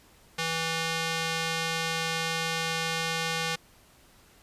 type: tone with band-pass filter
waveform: square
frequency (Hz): 163.7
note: E3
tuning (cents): -12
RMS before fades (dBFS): -30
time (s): 0.38-3.56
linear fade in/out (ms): 10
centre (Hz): 3400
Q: 0.66
effects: pink hiss -58 dBFS RMS until 4.42 s + resampled to 32000 Hz